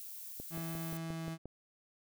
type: noise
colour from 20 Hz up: violet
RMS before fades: -47 dBFS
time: 0-0.97 s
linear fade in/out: 0 ms
type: click train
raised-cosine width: 2 ms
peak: -31 dBFS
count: 7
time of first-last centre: 0.4-1.456 s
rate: 5.68 Hz
type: tone with pitch glide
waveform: 35% pulse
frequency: 164.81 to 163.11 Hz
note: E3 to E3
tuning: 0 to -18 cents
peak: -37 dBFS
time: 0.5-1.38 s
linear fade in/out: 50 ms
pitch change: -18 cents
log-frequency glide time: 0.62-1.26 s
effects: none